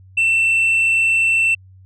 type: tone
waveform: sine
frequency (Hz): 2683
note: E7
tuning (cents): +30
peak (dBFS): -10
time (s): 0.17-1.55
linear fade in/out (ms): 10
effects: tanh soft clip ceiling -12 dBFS + added 94 Hz sine -42 dBFS peak until 1.85 s